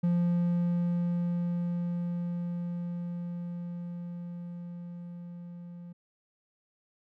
triangle tone with level ramp, 173.9 Hz, F3, 7 cents flat, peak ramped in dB -21 to -40 dBFS, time 0.03-5.93 s, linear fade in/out 10 ms, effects none

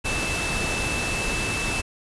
sine tone in noise, 2637 Hz, E7, in tune, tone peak -28 dBFS, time 0.04-1.82 s, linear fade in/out 20 ms, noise pink, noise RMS -27 dBFS, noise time 0.04-1.82 s, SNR -4 dB, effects resampled to 24000 Hz

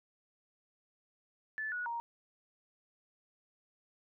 sine tone with pitch steps, 1743 / 1463 / 936 Hz, A6 / F#6 / A#5, -17 / -20 / +7 cents, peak -35 dBFS, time 1.58-2 s, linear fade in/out 0 ms, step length 140 ms, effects none

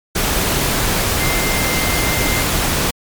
sine tone in noise, 2093 Hz, C7, in tune, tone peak -23 dBFS, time 1.2-2.43 s, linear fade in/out 10 ms, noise pink, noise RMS -17 dBFS, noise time 0.15-2.91 s, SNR -9 dB, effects MP3 96 kbps

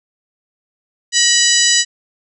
harmonic tone with a mistuned harmonic, 986 Hz, B5, 3 cents flat, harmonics 2 / 3 / 4 / 5 / 6 / 7 / 8, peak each -18 / -18 / -18 / -18 / -18 / -18 / -18 dBFS, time 1.12-1.85 s, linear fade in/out 50 ms, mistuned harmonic 2, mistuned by -65 cents, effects none

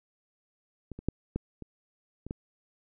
clicks, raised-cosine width 3 ms, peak -26 / -28 / -14 / -17 / -28 / -27 / -21 dBFS, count 7, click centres 0.917 / 0.99 / 1.086 / 1.36 / 1.623 / 2.266 / 2.309 s, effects none

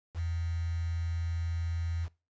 sine tone with quantisation, 83.7 Hz, E2, 27 cents sharp, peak -30 dBFS, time 0.14-2.09 s, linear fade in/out 50 ms, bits 8, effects noise-tail reverb RT60 0.3 s tail -22 dB re dry + resampled to 16000 Hz

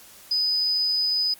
sine tone, 4993 Hz, D#8, 5 cents sharp, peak -20 dBFS, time 0.31-1.34 s, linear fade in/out 5 ms, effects white hiss -48 dBFS RMS until 1.39 s + Opus 48 kbps

